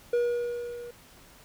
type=tone with level ramp; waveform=triangle; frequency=479.8 Hz; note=A#4; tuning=50 cents sharp; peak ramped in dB=-19 to -37 dBFS; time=0.13-0.91 s; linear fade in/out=5 ms; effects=pink hiss -54 dBFS RMS until 1.44 s